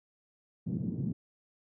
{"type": "band-pass noise", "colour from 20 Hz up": "white", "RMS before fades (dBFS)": -34, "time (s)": [0.66, 1.13], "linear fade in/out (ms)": 10, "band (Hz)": [120, 210], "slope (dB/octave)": 24, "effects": []}